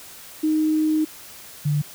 sine tone pair in turn, 310.6 / 147.35 Hz, D#4 / D3, -3 / +6 cents, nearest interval octave + minor second, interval 1291 cents, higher first, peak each -17 / -18 dBFS, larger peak first, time 0.43-1.05 / 1.65-1.82 s, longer first, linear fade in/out 10 ms, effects white hiss -42 dBFS RMS until 1.94 s

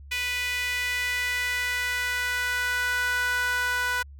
sawtooth tone with high-pass filter sweep, 493.9 Hz, B4, in tune, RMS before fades -27 dBFS, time 0.11-4.03 s, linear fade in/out 10 ms, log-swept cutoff 2300 to 1300 Hz, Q 3.9, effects added 70 Hz sine -42 dBFS peak until 4.19 s

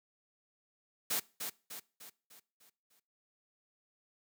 white noise with echo, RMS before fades -33 dBFS, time 1.1-1.2 s, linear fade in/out 10 ms, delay 300 ms, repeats 6, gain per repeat -6 dB, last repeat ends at 3 s, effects noise-tail reverb RT60 0.4 s tail -23 dB re dry + high-pass 150 Hz 12 dB/octave

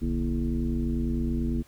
sine tone with frequency modulation, 147.9 Hz, D3, 13 cents sharp, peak -24 dBFS, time 0.01-1.63 s, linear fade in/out 20 ms, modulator 88.9 Hz, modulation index 1.8, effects pink hiss -58 dBFS RMS until 1.67 s

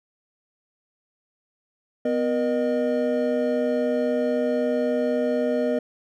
triangle tone cluster, 250 / 474.8 / 611 Hz, B3 / A#4 / D#5, +21 / +32 / -32 cents, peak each -23 dBFS, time 2.05-5.79 s, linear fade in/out 5 ms, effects none

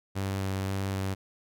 sawtooth tone with vibrato, 96.7 Hz, G2, 23 cents flat, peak -25 dBFS, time 0.15-1.15 s, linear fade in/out 20 ms, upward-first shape square, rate 1.9 Hz, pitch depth 9 cents each way, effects none

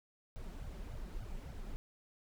brown noise with flanger, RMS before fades -44 dBFS, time 0.36-1.76 s, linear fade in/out 0 ms, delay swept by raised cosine 1.3 to 5.5 ms, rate 3.5 Hz, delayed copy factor +0.9, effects none

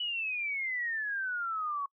sine exponential sweep, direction down, 2972 to 1108 Hz, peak -31 dBFS, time 0-1.86 s, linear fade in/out 5 ms, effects noise-tail reverb RT60 0.1 s tail -25 dB re dry

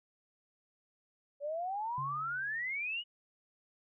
sine exponential sweep, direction up, 560 to 2966 Hz, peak -34 dBFS, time 1.4-3.04 s, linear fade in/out 50 ms
sine tone with exponential decay, 138.59 Hz, C#3, in tune, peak -39 dBFS, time 1.98-2.86 s, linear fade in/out 0 ms, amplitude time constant 190 ms
effects none

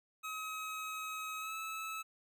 25% pulse tone with pitch glide, 1274 to 1302.3 Hz, D#6 to E6, +41 to -21 cents, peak -36 dBFS, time 0.23-2.03 s, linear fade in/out 20 ms, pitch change +38 cents, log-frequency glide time 1.39-1.53 s, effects none

